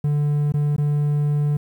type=tone with dropouts; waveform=triangle; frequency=146.83 Hz; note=D3; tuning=in tune; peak=-15 dBFS; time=0.04-1.57 s; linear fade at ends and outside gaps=5 ms; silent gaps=0.522-0.539 / 0.764-0.781 s; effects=9-bit